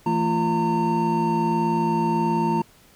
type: tone cluster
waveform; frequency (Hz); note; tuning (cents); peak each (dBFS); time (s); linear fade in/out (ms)
triangle; 165.3 / 223.8 / 344.3 / 914; E3 / A3 / F4 / A#5; +5 / +30 / -25 / -34; -24 / -23 / -24 / -21; 0.06-2.62; 5
effects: pink hiss -54 dBFS RMS until 2.95 s